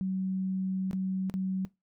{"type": "tone with dropouts", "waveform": "sine", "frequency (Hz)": 188.8, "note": "F#3", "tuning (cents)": 35, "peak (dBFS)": -28, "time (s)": [0.01, 1.65], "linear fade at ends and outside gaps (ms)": 0, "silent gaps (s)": [[0.911, 0.931], [1.298, 1.34]], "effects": ["noise-tail reverb RT60 0.2 s tail -20 dB re dry"]}